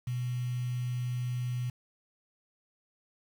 sine tone with quantisation, 123.9 Hz, B2, 6 cents sharp, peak -30 dBFS, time 0.07-1.7 s, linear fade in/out 5 ms, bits 8, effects none

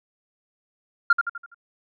sine tone with echo, 1396.9 Hz, F6, in tune, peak -10 dBFS, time 1.1-1.13 s, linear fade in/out 5 ms, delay 83 ms, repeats 5, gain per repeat -7 dB, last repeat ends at 1.545 s, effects tanh soft clip ceiling -9 dBFS

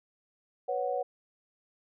sine chord, B suspended second, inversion none, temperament equal, 493.9 / 554.4 / 740 Hz, B4 / C#5 / F#5, 0 / 0 / 0 cents, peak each -33 dBFS, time 0.68-1.03 s, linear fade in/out 10 ms, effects none

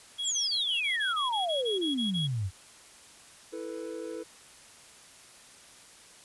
triangle tone bursts, 3322 Hz, G#7, in tune, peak -29 dBFS, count 13, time 0.18-2.276 s, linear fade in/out 20 ms, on 140 ms, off 23 ms
sine exponential sweep, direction down, 8030 to 87.31 Hz, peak -28 dBFS, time 0.23-2.51 s, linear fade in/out 50 ms
triangle chord, E suspended fourth, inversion none, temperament equal, 329.6 / 440 / 493.9 Hz, E4 / A4 / B4, 0 / 0 / 0 cents, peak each -38 dBFS, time 3.52-4.24 s, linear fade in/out 20 ms
effects white hiss -53 dBFS RMS until 6.24 s + resampled to 24000 Hz

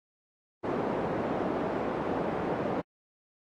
pink band-pass noise, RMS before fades -31 dBFS, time 0.63-2.82 s, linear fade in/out 20 ms, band 240 to 780 Hz, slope 12 dB/octave, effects AAC 48 kbps

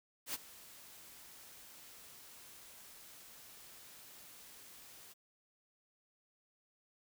white noise with ADSR envelope, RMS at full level -38 dBFS, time 0.26-5.14 s, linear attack 82 ms, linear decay 26 ms, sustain -18 dB, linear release 20 ms, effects none

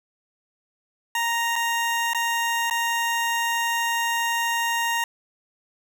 20% pulse tone with dropouts, 932.3 Hz, A#5, in tune, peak -17 dBFS, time 1.15-5.04 s, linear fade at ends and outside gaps 2 ms, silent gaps 1.557-1.561 / 2.134-2.147 / 2.699-2.709 s, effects none

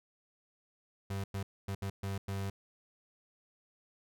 35% pulse tone bursts at uneven times, 98 Hz, G2, in tune, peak -33 dBFS, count 6, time 1.1-1.24 / 1.34-1.43 / 1.68-1.75 / 1.82-1.9 / 2.03-2.18 / 2.28-2.5 s, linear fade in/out 5 ms, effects none

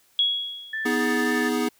sine tone with exponential decay, 3334 Hz, G#7, 6 cents sharp, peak -16 dBFS, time 0.19-1.02 s, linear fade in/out 1 ms, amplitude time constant 180 ms
sine tone with vibrato, 1759 Hz, A6, 1 cent flat, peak -26 dBFS, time 0.73-1.49 s, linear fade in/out 5 ms, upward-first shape sine, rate 3.9 Hz, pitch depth 9 cents each way
square chord, G# minor, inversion first, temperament equal with one note detuned, 246.9 / 316.9 / 415.3 Hz, B3 / D#4 / G#4, 0 / +32 / 0 cents, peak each -26 / -28 / -28 dBFS, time 0.85-1.69 s, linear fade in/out 10 ms
effects white hiss -61 dBFS RMS until 1.79 s

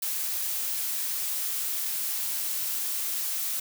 blue noise, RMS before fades -30 dBFS, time 0.02-3.6 s, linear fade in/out 5 ms, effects none

